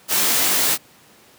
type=noise with comb filter; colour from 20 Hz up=white; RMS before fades=-18 dBFS; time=0.08-0.78 s; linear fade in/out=50 ms; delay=20 ms; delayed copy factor=-0.5; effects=pink hiss -50 dBFS RMS until 1.38 s + high-pass 150 Hz 12 dB/octave